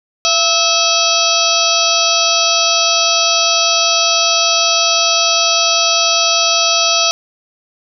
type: harmonic tone with a mistuned harmonic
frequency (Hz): 650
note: E5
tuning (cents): -24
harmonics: 1 / 2 / 4 / 5 / 6 / 7 / 8 / 9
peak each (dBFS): -19 / -19 / -19 / -19 / -19 / -19 / -19 / -19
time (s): 0.25-7.11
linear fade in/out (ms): 0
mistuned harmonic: 1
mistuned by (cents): +62
effects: none